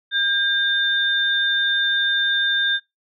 sine tone pair together, 1605 / 3603 Hz, G6 / A7, +40 / +40 cents, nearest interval octave + major second, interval 1400 cents, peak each -20 dBFS, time 0.11-2.8 s, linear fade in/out 50 ms, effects noise-tail reverb RT60 0.2 s tail -23 dB re dry

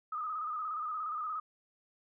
sine tone with vibrato, 1244.5 Hz, D#6, in tune, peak -34 dBFS, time 0.12-1.4 s, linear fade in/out 5 ms, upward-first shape square, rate 17 Hz, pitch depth 49 cents each way, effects none

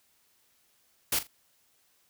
white noise with echo, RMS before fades -27 dBFS, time 1.12-1.19 s, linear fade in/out 5 ms, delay 41 ms, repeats 2, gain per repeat -13 dB, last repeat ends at 1.272 s, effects white hiss -68 dBFS RMS until 2.09 s

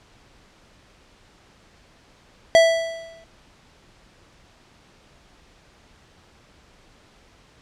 square tone with exponential decay, 659.3 Hz, E5, in tune, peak -9 dBFS, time 2.55-3.24 s, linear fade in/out 0 ms, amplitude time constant 150 ms, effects pink hiss -54 dBFS RMS until 7.61 s + low-pass 6000 Hz 12 dB/octave

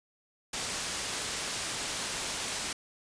white low-pass noise, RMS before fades -35 dBFS, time 0.53-2.73 s, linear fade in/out 5 ms, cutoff 8200 Hz, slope 12 dB/octave, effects resampled to 22050 Hz

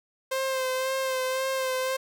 sawtooth tone with vibrato, 523.3 Hz, C5, in tune, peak -22 dBFS, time 0.31-1.97 s, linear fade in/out 10 ms, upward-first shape sine, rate 1.9 Hz, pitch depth 27 cents each way, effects none

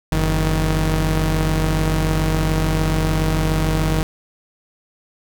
sawtooth tone pair together, 46.94 / 157.9 Hz, F#1 / D#3, +26 / +26 cents, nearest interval octave + major sixth, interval 2100 cents, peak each -15 dBFS, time 0.12-4.03 s, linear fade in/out 0 ms, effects none

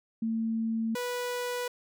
sine / sawtooth tone pair in turn, 225.1 / 490.9 Hz, A3 / B4, +40 / -10 cents, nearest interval octave + minor second, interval 1350 cents, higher second, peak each -27 dBFS, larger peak neither, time 0.22-0.95 / 0.95-1.68 s, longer neither, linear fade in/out 5 ms, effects none

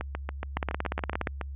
two click trains, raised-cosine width 0.5 ms, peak -13 / -17 dBFS, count 13 / 11, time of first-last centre 0.57-1.272 / 0.01-1.413 s, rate 17.1 / 7.13 Hz, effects added 69 Hz sine -35 dBFS peak until 1.55 s + resampled to 8000 Hz

